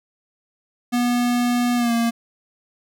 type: tone with pitch glide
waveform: square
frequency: 243 to 232.6 Hz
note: B3 to A#3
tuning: -28 to -4 cents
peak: -18 dBFS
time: 0.92-2.11 s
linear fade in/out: 20 ms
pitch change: -76 cents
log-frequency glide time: 1.76-1.93 s
effects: none